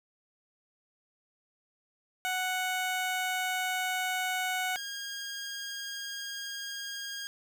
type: tone pair in turn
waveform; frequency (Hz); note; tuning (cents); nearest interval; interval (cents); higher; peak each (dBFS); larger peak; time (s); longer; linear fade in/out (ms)
15% pulse; 740 / 1622.4; F#5 / G#6; 0 / -41; octave + major second; 1359; second; -23 / -30; first; 2.25-4.76 / 4.76-7.27; neither; 0
effects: none